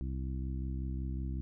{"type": "harmonic tone", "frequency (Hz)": 65.41, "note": "C2", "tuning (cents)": 0, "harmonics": [1, 2, 3, 4, 5], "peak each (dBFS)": [-35, -41, -45, -47, -49], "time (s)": [0.01, 1.41], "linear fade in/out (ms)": 0, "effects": []}